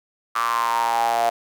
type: tone with high-pass filter sweep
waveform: sawtooth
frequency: 116.54 Hz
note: A#2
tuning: in tune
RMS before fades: -21 dBFS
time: 0.35-1.3 s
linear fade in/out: 10 ms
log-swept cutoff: 1200 to 690 Hz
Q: 8.8
effects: none